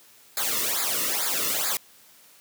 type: noise with flanger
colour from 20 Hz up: white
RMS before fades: -26 dBFS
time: 0.37-1.77 s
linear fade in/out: 2 ms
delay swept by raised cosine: 0.34 to 1.3 ms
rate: 2.3 Hz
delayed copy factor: -0.9
effects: white hiss -54 dBFS RMS until 2.4 s + high-pass 100 Hz 12 dB/octave